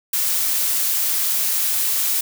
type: noise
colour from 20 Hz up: blue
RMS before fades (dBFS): -20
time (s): 0.13-2.21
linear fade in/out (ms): 5
effects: none